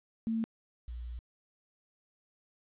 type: tone pair in turn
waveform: sine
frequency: 225.1 / 59.62 Hz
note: A3 / A#1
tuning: +40 / +40 cents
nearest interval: octave + major seventh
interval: 2300 cents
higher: first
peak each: -29 / -38 dBFS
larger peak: first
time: 0.27-0.44 / 0.88-1.19 s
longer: second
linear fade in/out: 0 ms
effects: resampled to 8000 Hz + 11-bit